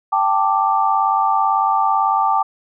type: chord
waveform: sine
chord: G suspended second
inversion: none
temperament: just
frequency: 784 / 882 / 1176 Hz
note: G5 / A5 / D6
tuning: 0 / +4 / +2 cents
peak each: -18 dBFS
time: 0.12-2.43 s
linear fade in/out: 10 ms
effects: none